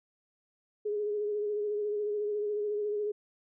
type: tone with vibrato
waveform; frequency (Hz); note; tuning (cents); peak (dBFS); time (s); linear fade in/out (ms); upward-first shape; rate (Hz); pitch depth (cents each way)
sine; 417.1; G#4; +7; -29; 0.85-3.12; 10; sine; 14; 31
effects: none